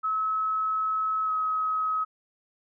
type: tone with pitch glide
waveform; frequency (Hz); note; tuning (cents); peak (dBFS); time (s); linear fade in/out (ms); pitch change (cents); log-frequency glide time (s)
sine; 1290 to 1273.7; E6 to D#6; -38 to +40; -24; 0.03-2.05; 20; -22; 1.25-1.31
effects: none